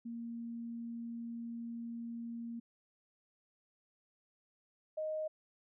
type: tone pair in turn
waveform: sine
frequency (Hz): 233.1 / 622.3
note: A#3 / D#5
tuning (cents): 0 / 0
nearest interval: octave + perfect fourth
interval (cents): 1700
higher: second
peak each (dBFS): -40 / -35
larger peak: second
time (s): 0.05-2.6 / 4.97-5.28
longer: first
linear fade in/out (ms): 10
effects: none